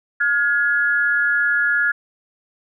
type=tone pair together; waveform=sine; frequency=1425.5 / 1688 Hz; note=F6 / G#6; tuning=+35 / +28 cents; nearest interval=minor third; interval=293 cents; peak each=-18 dBFS; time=0.2-1.92 s; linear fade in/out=10 ms; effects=none